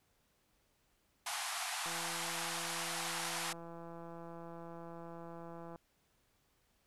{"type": "band-pass noise", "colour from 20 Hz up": "pink", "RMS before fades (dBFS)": -40, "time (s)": [1.26, 3.53], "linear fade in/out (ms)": 5, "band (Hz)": [680, 12000], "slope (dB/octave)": 96}
{"type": "click train", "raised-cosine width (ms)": 1, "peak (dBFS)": -36, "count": 656, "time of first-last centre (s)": [1.86, 5.759], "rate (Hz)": 168}
{"effects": ["pink hiss -75 dBFS RMS until 6.86 s"]}